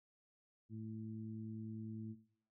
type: harmonic tone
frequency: 110 Hz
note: A2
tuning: in tune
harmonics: 1 / 2 / 3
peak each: -47 / -48 / -55 dBFS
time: 0.69-2.16 s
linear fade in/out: 50 ms
effects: noise-tail reverb RT60 0.6 s tail -17 dB re dry